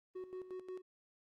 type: tone with tremolo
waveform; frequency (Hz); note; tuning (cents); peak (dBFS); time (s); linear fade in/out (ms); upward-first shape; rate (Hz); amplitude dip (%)
triangle; 370; F#4; 0; -40; 0.15-0.82; 10; square; 5.6; 70
effects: Opus 32 kbps